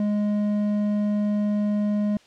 sine tone with hard clipping, 207.7 Hz, G#3, in tune, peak -22 dBFS, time 0-2.17 s, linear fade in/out 2 ms, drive 6 dB, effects white hiss -55 dBFS RMS until 2.26 s + low-pass 5000 Hz 12 dB/octave

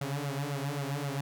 sawtooth tone with flanger, 141.1 Hz, C#3, 31 cents sharp, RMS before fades -34 dBFS, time 0.01-1.21 s, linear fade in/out 5 ms, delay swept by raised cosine 1.4 to 6 ms, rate 3.8 Hz, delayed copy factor +0.9, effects none

